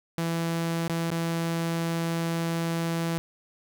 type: tone with dropouts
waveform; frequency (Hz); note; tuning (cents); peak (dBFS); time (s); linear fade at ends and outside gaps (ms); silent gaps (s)
sawtooth; 166.5; E3; +18; -22; 0.18-3.18; 0; 0.879-0.897 / 1.103-1.115
effects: none